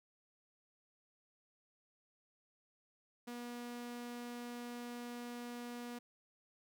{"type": "tone", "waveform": "sawtooth", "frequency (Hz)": 241, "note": "B3", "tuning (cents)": -42, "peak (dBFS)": -40, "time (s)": [3.27, 5.99], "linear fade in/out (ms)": 10, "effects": []}